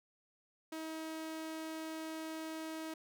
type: tone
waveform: sawtooth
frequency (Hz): 318.6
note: D#4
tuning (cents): +41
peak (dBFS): -37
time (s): 0.72-2.94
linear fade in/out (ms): 5
effects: none